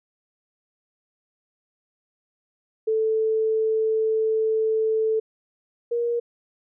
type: tone pair in turn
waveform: sine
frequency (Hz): 440 / 472.7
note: A4 / A#4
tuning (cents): 0 / +24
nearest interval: minor second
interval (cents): 124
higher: second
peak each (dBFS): -19 / -21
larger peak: first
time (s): 2.87-5.2 / 5.91-6.2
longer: first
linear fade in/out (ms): 10
effects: none